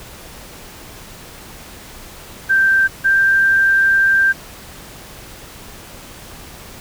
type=tone pair in turn; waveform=sine; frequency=1568 / 1578 Hz; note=G6 / G6; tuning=0 / +11 cents; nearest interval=unison; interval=11 cents; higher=second; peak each=-10 dBFS; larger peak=neither; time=2.49-2.88 / 3.04-4.33 s; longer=second; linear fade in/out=20 ms; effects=pink hiss -37 dBFS RMS until 6.8 s